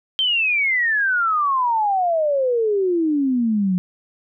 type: exponential sweep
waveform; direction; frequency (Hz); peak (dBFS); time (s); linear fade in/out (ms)
sine; down; 3173 to 177.3; -16; 0.19-3.78; 0
effects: none